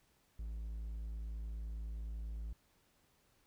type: tone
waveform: triangle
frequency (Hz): 54.9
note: A1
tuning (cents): -3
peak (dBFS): -38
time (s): 0.39-2.53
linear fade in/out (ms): 5
effects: pink hiss -73 dBFS RMS until 3.46 s